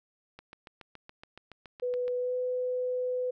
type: click train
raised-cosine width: 0.3 ms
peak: -30 dBFS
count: 13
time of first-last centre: 0.39-2.08 s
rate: 7.1 Hz
type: tone with pitch glide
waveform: sine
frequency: 494.9 to 501.8 Hz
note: B4 to B4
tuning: +4 to +28 cents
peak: -28 dBFS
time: 1.82-3.31 s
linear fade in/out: 10 ms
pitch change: +24 cents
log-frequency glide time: 2.17-2.35 s
effects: none